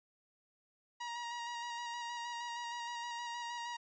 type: tone with vibrato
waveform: sawtooth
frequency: 949 Hz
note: A#5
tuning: 31 cents sharp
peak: -36 dBFS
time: 1-3.77 s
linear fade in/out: 10 ms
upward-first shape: square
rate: 6.4 Hz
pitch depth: 18 cents each way
effects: resampled to 16000 Hz